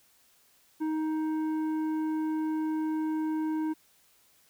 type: tone with tanh clipping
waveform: sine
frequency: 313 Hz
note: D#4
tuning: 10 cents sharp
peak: -29 dBFS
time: 0.8-3.74 s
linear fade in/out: 20 ms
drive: 9 dB
effects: white hiss -64 dBFS RMS until 4.49 s